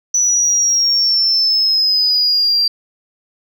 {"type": "exponential sweep", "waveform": "sine", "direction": "down", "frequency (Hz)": [5950, 4702], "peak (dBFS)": -10, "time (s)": [0.14, 2.68], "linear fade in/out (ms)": 5, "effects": ["tanh soft clip ceiling -7 dBFS"]}